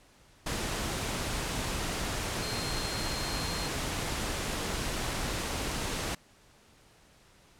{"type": "tone in noise", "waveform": "sine", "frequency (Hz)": 4200, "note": "C8", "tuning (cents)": 6, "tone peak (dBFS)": -39, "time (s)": [2.42, 3.68], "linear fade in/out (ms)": 5, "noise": "pink", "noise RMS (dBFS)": -33, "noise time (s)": [0.46, 6.15], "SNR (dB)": -9, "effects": ["pink hiss -60 dBFS RMS until 7.59 s", "low-pass 10000 Hz 12 dB/octave"]}